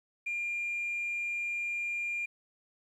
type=tone; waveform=sine; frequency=2400 Hz; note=D7; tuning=37 cents sharp; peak=-30 dBFS; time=0.26-2.26 s; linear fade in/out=10 ms; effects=tanh soft clip ceiling -28 dBFS + 11-bit